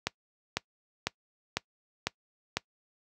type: click train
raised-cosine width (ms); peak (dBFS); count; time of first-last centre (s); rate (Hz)
0.2; -10; 6; 0.07-2.57; 2
effects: noise-tail reverb RT60 0.1 s tail -22 dB re dry + high-pass 60 Hz 12 dB/octave